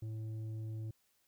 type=tone with tanh clipping; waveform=triangle; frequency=110 Hz; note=A2; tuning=in tune; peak=-40 dBFS; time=0.02-0.91 s; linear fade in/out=5 ms; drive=11 dB; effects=white hiss -75 dBFS RMS until 1.27 s